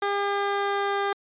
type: tone with pitch glide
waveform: 15% pulse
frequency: 403 to 400.4 Hz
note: G4 to G4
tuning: +48 to +37 cents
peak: -17 dBFS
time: 0.02-1.13 s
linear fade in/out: 5 ms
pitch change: -11 cents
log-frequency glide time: 0.14-0.98 s
effects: resampled to 8000 Hz